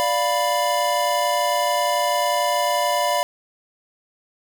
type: chord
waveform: square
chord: B diminished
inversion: first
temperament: equal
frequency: 587.3 / 698.5 / 987.8 Hz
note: D5 / F5 / B5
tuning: 0 / 0 / 0 cents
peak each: -24 / -24 / -23 dBFS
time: 0-3.23 s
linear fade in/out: 0 ms
effects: none